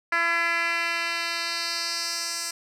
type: tone with band-pass filter sweep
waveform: 10% pulse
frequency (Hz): 337.8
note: E4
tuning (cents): +42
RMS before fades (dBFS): -27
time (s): 0.12-2.51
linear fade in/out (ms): 5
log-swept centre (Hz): 1800 to 6900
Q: 2
effects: none